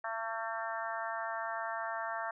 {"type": "harmonic tone", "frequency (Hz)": 225.4, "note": "A3", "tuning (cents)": 42, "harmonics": [3, 4, 5, 6, 7, 8], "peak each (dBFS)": [-40, -41, -42, -43, -43, -44], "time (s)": [0.04, 2.31], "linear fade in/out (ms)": 5, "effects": []}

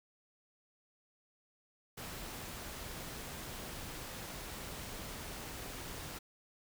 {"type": "noise", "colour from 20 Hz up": "pink", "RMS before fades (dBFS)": -45, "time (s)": [1.97, 6.19], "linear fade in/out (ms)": 10, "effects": []}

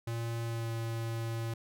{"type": "tone with pitch glide", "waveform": "square", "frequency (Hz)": [115.9, 114.5], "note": ["A#2", "A#2"], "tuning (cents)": [-10, -31], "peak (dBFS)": -34, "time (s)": [0.07, 1.54], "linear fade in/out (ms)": 5, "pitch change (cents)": -21, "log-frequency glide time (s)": [0.43, 0.7], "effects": []}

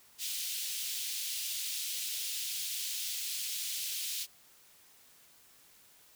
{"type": "high-pass noise", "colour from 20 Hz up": "pink", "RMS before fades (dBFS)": -37, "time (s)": [0.18, 4.27], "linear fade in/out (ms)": 50, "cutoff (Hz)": 3000, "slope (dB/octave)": 24, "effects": ["white hiss -61 dBFS RMS until 6.15 s"]}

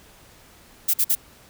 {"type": "noise bursts", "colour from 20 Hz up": "violet", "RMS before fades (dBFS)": -19, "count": 3, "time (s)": [0.88, 1.152], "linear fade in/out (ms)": 10, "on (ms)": 58, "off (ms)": 49, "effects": ["pink hiss -51 dBFS RMS until 1.49 s"]}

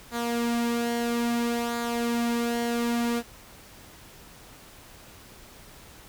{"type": "tone with flanger", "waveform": "sawtooth", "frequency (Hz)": 235.9, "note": "A#3", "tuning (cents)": 21, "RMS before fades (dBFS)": -27, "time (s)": [0.11, 3.23], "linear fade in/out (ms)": 50, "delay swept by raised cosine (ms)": [0.35, 3.45], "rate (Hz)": 0.6, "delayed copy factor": -0.5, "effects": ["pink hiss -49 dBFS RMS until 6.08 s"]}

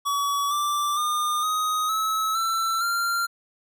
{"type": "tone with pitch steps", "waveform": "square", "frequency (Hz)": [1135, 1173, 1212.3, 1252.8, 1294.8, 1338.1, 1382.9], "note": ["C#6", "D6", "D#6", "D#6", "E6", "E6", "F6"], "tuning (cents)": [41, -2, -45, 11, -31, 26, -17], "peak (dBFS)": -23, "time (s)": [0.05, 3.27], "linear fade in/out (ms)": 20, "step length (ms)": 460, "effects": []}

